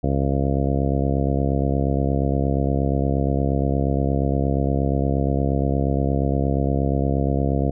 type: harmonic tone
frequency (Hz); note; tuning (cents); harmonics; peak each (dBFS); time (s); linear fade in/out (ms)
68.5; C#2; -20; 1 / 2 / 3 / 4 / 5 / 6 / 7 / 8 / 9 / 10; -23 / -23 / -27 / -26 / -31 / -32 / -30 / -32 / -35 / -31; 0.03-7.71; 10
effects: none